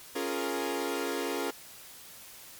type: chord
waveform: sawtooth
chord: Bb minor seventh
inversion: first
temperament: equal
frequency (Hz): 277.2 / 349.2 / 415.3 / 466.2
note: Db4 / F4 / Ab4 / Bb4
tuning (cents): 0 / 0 / 0 / 0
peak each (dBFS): -32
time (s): 0.15-1.51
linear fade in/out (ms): 10
effects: white hiss -49 dBFS RMS until 2.59 s + MP3 96 kbps